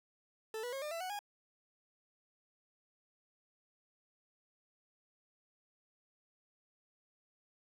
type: tone with pitch steps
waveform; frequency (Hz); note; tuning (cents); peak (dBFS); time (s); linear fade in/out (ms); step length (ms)
40% pulse; 440.1 / 488.3 / 541.8 / 601.2 / 667.1 / 740.2 / 821.3; A4 / B4 / C#5 / D5 / E5 / F#5 / G#5; 0 / -20 / -40 / +40 / +20 / 0 / -20; -38; 0.54-1.191; 2; 93
effects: 13-bit

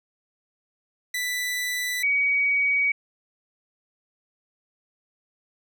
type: tone pair in turn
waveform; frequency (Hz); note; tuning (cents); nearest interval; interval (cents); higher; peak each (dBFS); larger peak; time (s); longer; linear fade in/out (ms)
sawtooth / sine; 1982 / 2259; B6 / C#7; +6 / +32; major second; 226; second; -22 / -19; second; 1.14-2.03 / 2.03-2.92; neither; 5
effects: none

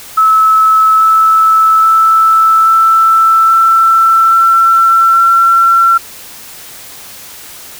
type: tone with pitch steps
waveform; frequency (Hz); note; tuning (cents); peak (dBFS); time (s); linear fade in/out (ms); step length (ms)
sine; 1300 / 1309 / 1318.1 / 1327.3 / 1336.5 / 1345.8 / 1355.2; E6 / E6 / E6 / E6 / E6 / E6 / E6; -24 / -13 / -1 / +12 / +23 / +35 / +48; -4; 0.17-5.98; 10; 830
effects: white hiss -31 dBFS RMS until 7.79 s

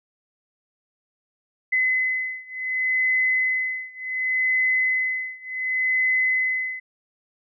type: beating tone pair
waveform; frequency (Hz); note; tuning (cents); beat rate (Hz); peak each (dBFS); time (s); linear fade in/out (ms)
sine; 2030 / 2030.68; B6 / B6; +47 / +48; 0.68; -23 / -24; 1.72-6.8; 10
effects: none

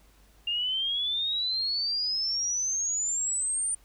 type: exponential sweep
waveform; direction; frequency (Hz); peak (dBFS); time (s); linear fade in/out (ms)
sine; up; 2794 to 9110; -26; 0.47-3.75; 5
effects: added 50 Hz sine -58 dBFS peak until 3.84 s + pink hiss -62 dBFS RMS until 3.84 s

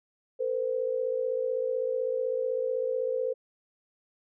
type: tone pair together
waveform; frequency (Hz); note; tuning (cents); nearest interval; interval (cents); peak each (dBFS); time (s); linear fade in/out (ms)
sine; 456.1 / 512; A#4 / C5; -38 / -38; major second; 200; -31 / -28; 0.39-3.34; 20
effects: none

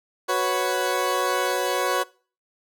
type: chord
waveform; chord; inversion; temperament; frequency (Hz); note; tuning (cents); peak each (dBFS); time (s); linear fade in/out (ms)
20% pulse; F# suspended fourth; none; equal; 370 / 493.9 / 554.4; F#4 / B4 / C#5; 0 / 0 / 0; -21; 0.28-2.04; 20
effects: noise-tail reverb RT60 0.4 s tail -22 dB re dry

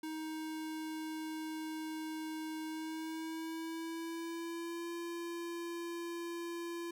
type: tone with pitch glide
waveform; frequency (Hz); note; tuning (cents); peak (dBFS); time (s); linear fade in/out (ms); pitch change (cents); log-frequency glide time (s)
square; 314.5 to 341; D#4 to F4; +19 to -41; -40; 0.03-6.91; 5; +140; 2.65-4.91
effects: none

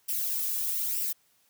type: noise with flanger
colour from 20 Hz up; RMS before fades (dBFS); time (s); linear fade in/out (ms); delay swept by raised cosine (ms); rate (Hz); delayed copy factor
violet; -30; 0.08-1.13; 10; 0.37 to 1.77; 1.1; +0.5
effects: white hiss -67 dBFS RMS until 1.49 s + high-pass 60 Hz 12 dB/octave

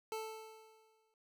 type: tone with exponential decay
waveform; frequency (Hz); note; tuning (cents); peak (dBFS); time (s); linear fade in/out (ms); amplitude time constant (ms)
25% pulse; 440; A4; 0; -34; 0.12-1.14; 1; 220
effects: none

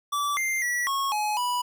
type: tone with pitch steps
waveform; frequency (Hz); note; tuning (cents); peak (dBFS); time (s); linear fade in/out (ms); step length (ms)
square; 1158 / 2096 / 1942 / 1096 / 844 / 982; D6 / C7 / B6 / C#6 / G#5 / B5; -25 / +2 / -30 / -20 / +28 / -10; -25; 0.12-1.62; 10; 250
effects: none

